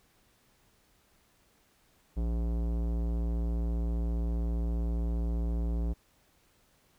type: tone with tanh clipping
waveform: sine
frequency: 57.5 Hz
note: A#1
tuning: 23 cents flat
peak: -30 dBFS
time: 2.16-5.94 s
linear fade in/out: 20 ms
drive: 18 dB
effects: pink hiss -67 dBFS RMS until 6.98 s